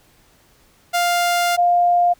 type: tone pair in turn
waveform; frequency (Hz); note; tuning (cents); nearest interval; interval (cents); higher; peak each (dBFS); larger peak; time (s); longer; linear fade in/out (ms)
sawtooth / sine; 700 / 703; F5 / F5; +4 / +11; unison; 7; second; -12; neither; 0.93-1.57 / 1.57-2.14; first; 20
effects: pink hiss -55 dBFS RMS until 2.19 s